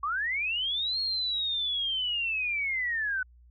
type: linear two-way sweep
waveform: sine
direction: up then down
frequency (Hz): 1093 to 4309 to 1480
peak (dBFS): -27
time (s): 0.03-3.23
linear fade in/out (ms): 5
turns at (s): 1
effects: added 60 Hz sine -53 dBFS peak until 3.5 s